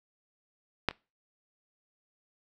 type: clicks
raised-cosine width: 0.3 ms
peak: -9 / -26 dBFS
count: 2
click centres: 0.887 / 0.91 s
effects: noise-tail reverb RT60 0.3 s tail -25 dB re dry